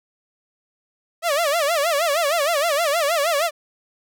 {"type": "tone with vibrato", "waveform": "sawtooth", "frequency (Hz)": 622, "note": "D#5", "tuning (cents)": -1, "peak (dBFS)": -14, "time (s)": [1.22, 3.51], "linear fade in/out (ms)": 50, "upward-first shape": "sine", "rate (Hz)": 6.4, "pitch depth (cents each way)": 190, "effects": []}